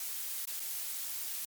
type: noise with dropouts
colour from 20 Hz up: blue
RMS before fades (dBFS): -38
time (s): 0-1.45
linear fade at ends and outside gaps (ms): 2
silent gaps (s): 0.454-0.473 / 0.597-0.601
effects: MP3 96 kbps